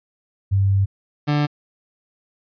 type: tone pair in turn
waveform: sine / 30% pulse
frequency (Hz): 98 / 147.3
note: G2 / D3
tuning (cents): 0 / +6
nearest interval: perfect fifth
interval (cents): 706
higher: second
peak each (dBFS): -14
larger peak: neither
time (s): 0.51-0.86 / 1.27-1.47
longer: first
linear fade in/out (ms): 20
effects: resampled to 11025 Hz